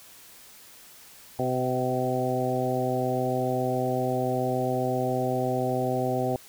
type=harmonic tone with a mistuned harmonic; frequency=127.4 Hz; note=C3; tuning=46 cents flat; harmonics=1 / 2 / 3 / 4 / 5 / 6; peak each=-31 / -31 / -31 / -31 / -31 / -31 dBFS; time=1.39-6.36 s; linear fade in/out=2 ms; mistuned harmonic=5; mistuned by=+18 cents; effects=white hiss -50 dBFS RMS until 6.48 s